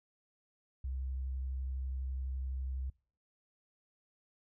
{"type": "tone with vibrato", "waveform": "sine", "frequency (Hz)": 65.41, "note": "C2", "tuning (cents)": 0, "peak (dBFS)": -35, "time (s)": [0.84, 2.9], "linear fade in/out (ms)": 5, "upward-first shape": "square", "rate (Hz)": 12, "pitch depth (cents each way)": 12, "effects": ["noise-tail reverb RT60 0.5 s tail -25 dB re dry"]}